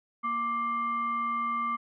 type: tone with frequency modulation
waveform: sine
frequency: 1174.7 Hz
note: D6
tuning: in tune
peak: -27 dBFS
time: 0.23-1.77 s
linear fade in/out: 20 ms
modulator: 940 Hz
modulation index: 0.48
effects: none